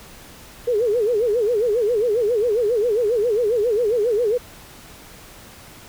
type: tone with vibrato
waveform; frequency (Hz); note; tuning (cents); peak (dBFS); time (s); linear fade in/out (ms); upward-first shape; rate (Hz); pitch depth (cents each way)
sine; 449.3; A4; +36; -16; 0.67-4.38; 10; sine; 7.4; 180
effects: pink hiss -43 dBFS RMS until 5.88 s